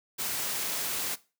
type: high-pass noise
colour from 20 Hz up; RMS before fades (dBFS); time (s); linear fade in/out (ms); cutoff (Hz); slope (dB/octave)
white; -32; 0.18-1.16; 20; 110; 12
effects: noise-tail reverb RT60 0.3 s tail -18 dB re dry